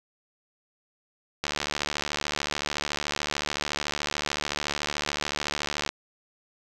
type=click train; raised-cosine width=0.2 ms; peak=-10 dBFS; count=329; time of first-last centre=1.44-5.89 s; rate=73.7 Hz; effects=none